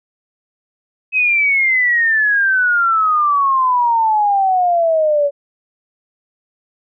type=exponential sweep; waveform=sine; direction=down; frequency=2566 to 563 Hz; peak=-11 dBFS; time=1.12-5.31 s; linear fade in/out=50 ms; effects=none